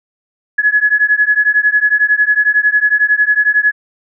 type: beating tone pair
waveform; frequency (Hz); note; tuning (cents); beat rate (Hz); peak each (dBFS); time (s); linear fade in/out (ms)
sine; 1688 / 1699; G#6 / G#6; +28 / +39; 11; -12; 0.58-3.72; 10
effects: none